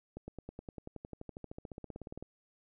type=accelerating click train; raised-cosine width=2 ms; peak=-30 dBFS; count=28; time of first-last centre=0.17-2.226 s; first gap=110 ms; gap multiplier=0.97; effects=none